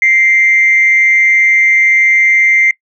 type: tone with amplitude modulation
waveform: sine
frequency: 2093 Hz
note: C7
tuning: in tune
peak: -3 dBFS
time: 0.02-2.71 s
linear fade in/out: 2 ms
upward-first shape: sine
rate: 200 Hz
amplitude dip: 50%
effects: noise-tail reverb RT60 0.1 s tail -21 dB re dry + tanh soft clip ceiling 0 dBFS